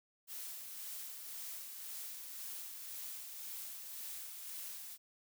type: noise with tremolo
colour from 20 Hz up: blue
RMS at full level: -45 dBFS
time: 0.27-4.98 s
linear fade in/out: 50 ms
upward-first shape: sine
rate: 1.9 Hz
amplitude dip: 35%
effects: none